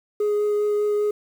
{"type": "tone with vibrato", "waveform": "sine", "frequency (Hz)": 416.7, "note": "G#4", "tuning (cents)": 6, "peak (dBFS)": -16, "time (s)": [0.2, 1.11], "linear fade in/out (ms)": 5, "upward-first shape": "triangle", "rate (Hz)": 5, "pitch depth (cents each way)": 9, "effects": ["tanh soft clip ceiling -18 dBFS", "8-bit"]}